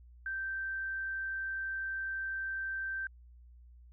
sine tone, 1562 Hz, G6, 7 cents flat, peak -34 dBFS, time 0.26-3.07 s, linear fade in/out 2 ms, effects added 60 Hz sine -53 dBFS peak until 3.92 s

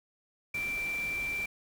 sine tone in noise, 2349 Hz, D7, in tune, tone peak -31 dBFS, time 0.54-1.46 s, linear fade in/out 5 ms, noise pink, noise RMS -45 dBFS, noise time 0.54-1.46 s, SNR +11 dB, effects none

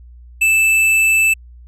sine tone with tanh clipping, 2637 Hz, E7, in tune, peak -12 dBFS, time 0.41-1.34 s, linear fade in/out 10 ms, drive 14 dB, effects added 60 Hz sine -37 dBFS peak until 1.67 s + resampled to 32000 Hz

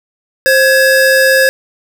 square tone pair together, 528 / 1679.5 Hz, C5 / G#6, +16 / +19 cents, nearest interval octave + minor sixth, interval 2003 cents, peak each -10 dBFS, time 0.46-1.49 s, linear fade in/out 0 ms, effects none

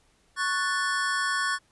square chord, F# minor, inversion second, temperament equal, 1108.7 / 1480 / 1760 Hz, C#6 / F#6 / A6, 0 / 0 / 0 cents, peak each -30 dBFS, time 0.36-1.59 s, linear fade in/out 50 ms, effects pink hiss -65 dBFS RMS until 1.71 s + resampled to 24000 Hz

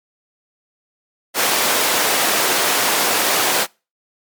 pink high-pass noise, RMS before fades -17 dBFS, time 1.34-3.67 s, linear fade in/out 50 ms, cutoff 440 Hz, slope 12 dB/octave, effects noise-tail reverb RT60 0.3 s tail -26 dB re dry + MP3 96 kbps

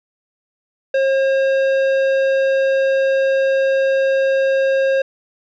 triangle tone with tanh clipping, 538 Hz, C5, 48 cents sharp, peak -15 dBFS, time 0.94-5.02 s, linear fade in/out 5 ms, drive 16 dB, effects none

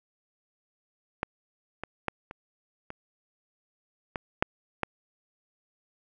clicks, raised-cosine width 0.5 ms, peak -12 / -19 / -12 / -25 / -23 / -16 / -6 / -11 dBFS, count 8, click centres 1.231 / 1.836 / 2.083 / 2.311 / 2.904 / 4.158 / 4.425 / 4.833 s, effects none

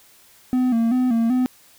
triangle tone with vibrato, 240.9 Hz, B3, 43 cents flat, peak -14 dBFS, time 0.53-1.46 s, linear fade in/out 0 ms, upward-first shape square, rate 2.6 Hz, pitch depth 86 cents each way, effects white hiss -52 dBFS RMS until 1.78 s

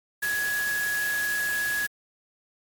sine tone in noise, 1675 Hz, G#6, 14 cents sharp, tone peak -25 dBFS, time 0.22-1.87 s, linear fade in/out 10 ms, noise white, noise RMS -34 dBFS, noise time 0.22-1.87 s, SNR +6 dB, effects Opus 48 kbps

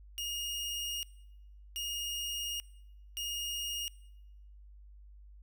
sawtooth tone bursts at uneven times, 2853 Hz, F7, 36 cents sharp, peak -32 dBFS, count 3, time 0.18-1.03 / 1.76-2.6 / 3.17-3.88 s, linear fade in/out 0 ms, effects noise-tail reverb RT60 1.0 s tail -23 dB re dry + added 50 Hz sine -51 dBFS peak until 5.42 s

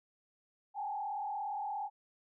sine tone with frequency modulation, 822 Hz, G#5, 18 cents flat, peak -35 dBFS, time 0.74-1.9 s, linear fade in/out 50 ms, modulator 37.2 Hz, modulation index 1.2, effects none

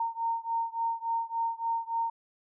sine beating tone pair, 917 / 920.5 Hz, A#5 / A#5, -29 / -22 cents, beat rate 3.5 Hz, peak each -31 / -32 dBFS, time 0-2.1 s, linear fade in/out 5 ms, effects none

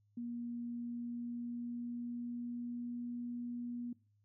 sine tone with pitch glide, 238 to 240.9 Hz, A#3 to B3, +36 to -43 cents, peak -39 dBFS, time 0.17-3.93 s, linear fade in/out 5 ms, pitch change +21 cents, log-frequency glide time 0.65-3.09 s, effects noise-tail reverb RT60 0.4 s tail -22 dB re dry + added 103 Hz sine -70 dBFS peak until 4.24 s

